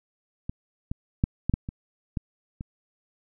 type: clicks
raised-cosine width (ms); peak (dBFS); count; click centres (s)
5; -18 / -17 / -8 / -11 / -9 / -20 / -15 / -22; 8; 0.495 / 0.915 / 1.239 / 1.496 / 1.539 / 1.689 / 2.172 / 2.609
effects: none